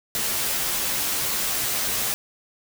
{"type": "noise with comb filter", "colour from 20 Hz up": "white", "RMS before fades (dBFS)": -25, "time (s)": [0.15, 2.14], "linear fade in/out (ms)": 0, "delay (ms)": 12, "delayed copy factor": -0.6, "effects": []}